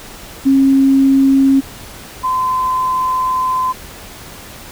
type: tone pair in turn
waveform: sine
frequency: 270.6 / 1025.5 Hz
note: C#4 / C6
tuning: -42 / -35 cents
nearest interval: octave + major seventh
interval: 2307 cents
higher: second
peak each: -7 / -13 dBFS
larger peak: first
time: 0.45-1.61 / 2.23-3.73 s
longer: second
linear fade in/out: 20 ms
effects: pink hiss -34 dBFS RMS until 4.71 s